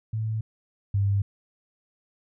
sine tone pair in turn, 110 / 99.73 Hz, A2 / G2, 0 / +30 cents, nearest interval major second, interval 170 cents, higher first, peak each -25 / -20 dBFS, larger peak second, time 0.13-0.41 / 0.94-1.22 s, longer neither, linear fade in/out 5 ms, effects none

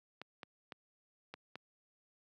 clicks, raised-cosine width 0.3 ms, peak -29 dBFS, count 5, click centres 0.216 / 0.432 / 0.722 / 1.34 / 1.556 s, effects high-pass 150 Hz 12 dB/octave

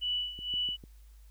sine tone with tremolo, 2960 Hz, F#7, in tune, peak -28 dBFS, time 0.01-0.77 s, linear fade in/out 20 ms, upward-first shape sine, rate 2.1 Hz, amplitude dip 80%
click train, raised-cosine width 3 ms, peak -35 dBFS, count 4, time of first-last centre 0.39-0.838 s, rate 6.69 Hz
effects added 52 Hz sine -51 dBFS peak until 1.3 s + white hiss -68 dBFS RMS until 1.3 s

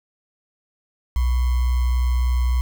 sine tone with sample-and-hold, 61.74 Hz, B1, in tune, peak -16 dBFS, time 1.16-2.61 s, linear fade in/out 0 ms, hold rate 1050 Hz, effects none

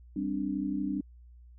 sine chord, G suspended fourth, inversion none, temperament equal, 196 / 261.6 / 293.7 Hz, G3 / C4 / D4, 0 / 0 / 0 cents, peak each -34 / -35 / -32 dBFS, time 0.16-1.01 s, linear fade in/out 5 ms, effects added 60 Hz sine -50 dBFS peak until 1.58 s

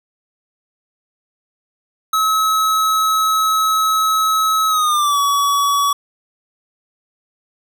square tone with pitch glide, 1288 to 1134.3 Hz, E6 to C#6, -41 to +39 cents, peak -14 dBFS, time 2.13-5.93 s, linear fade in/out 5 ms, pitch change -220 cents, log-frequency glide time 4.68-5.19 s, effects none

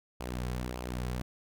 sawtooth tone with flanger, 61.74 Hz, B1, in tune, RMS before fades -36 dBFS, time 0.2-1.22 s, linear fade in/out 5 ms, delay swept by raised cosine 0.51 to 3.41 ms, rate 1.7 Hz, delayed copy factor -0.55, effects none

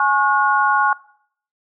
sine tone cluster, 839 / 1093 / 1442 Hz, G#5 / C#6 / F#6, +17 / -25 / -45 cents, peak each -18 dBFS, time 0-0.93 s, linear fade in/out 2 ms, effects noise-tail reverb RT60 0.6 s tail -20 dB re dry

